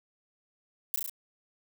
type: noise with echo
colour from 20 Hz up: violet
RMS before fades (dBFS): -29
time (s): 0.94-0.96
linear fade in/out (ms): 0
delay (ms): 34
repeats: 4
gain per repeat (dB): -2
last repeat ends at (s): 1.096
effects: none